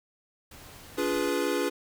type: noise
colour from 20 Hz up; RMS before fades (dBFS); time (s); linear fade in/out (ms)
pink; -48; 0.51-1.29; 5
type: chord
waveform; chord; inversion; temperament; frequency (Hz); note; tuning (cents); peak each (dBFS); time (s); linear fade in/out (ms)
square; D diminished seventh; none; equal with one note detuned; 287.1 / 349.2 / 415.3 / 493.9; D4 / F4 / Ab4 / Cb5; -39 / 0 / 0 / 0; -32; 0.97-1.7; 20
effects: none